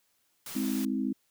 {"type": "noise", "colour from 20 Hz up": "white", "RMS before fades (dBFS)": -41, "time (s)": [0.46, 0.85], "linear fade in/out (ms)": 2}
{"type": "chord", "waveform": "sine", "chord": "Ab augmented", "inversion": "none", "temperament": "equal with one note detuned", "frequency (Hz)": [207.7, 261.6, 321.4], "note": ["Ab3", "C4", "E4"], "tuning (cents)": [0, 0, -44], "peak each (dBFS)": [-32, -30, -35], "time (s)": [0.55, 1.13], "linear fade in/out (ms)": 10}
{"effects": ["white hiss -72 dBFS RMS until 1.3 s"]}